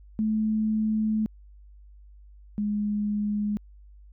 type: tone pair in turn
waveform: sine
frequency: 216.8 / 208 Hz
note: A3 / G#3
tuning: -25 / +3 cents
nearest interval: minor second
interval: 72 cents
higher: first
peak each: -22 / -24 dBFS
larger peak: first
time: 0.19-1.26 / 2.58-3.57 s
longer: first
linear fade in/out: 0 ms
effects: added 50 Hz sine -47 dBFS peak until 4.12 s